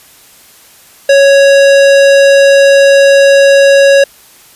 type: tone with hard clipping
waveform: sine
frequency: 554.4 Hz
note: C#5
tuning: in tune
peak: -4 dBFS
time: 1.09-4.04 s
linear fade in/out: 5 ms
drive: 18 dB
effects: white hiss -40 dBFS RMS until 4.55 s + resampled to 32000 Hz